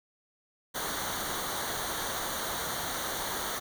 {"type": "noise with comb filter", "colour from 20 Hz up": "pink", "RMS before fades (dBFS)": -34, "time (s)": [0.74, 3.6], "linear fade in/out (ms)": 20, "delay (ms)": 0.39, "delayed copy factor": -0.75, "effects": []}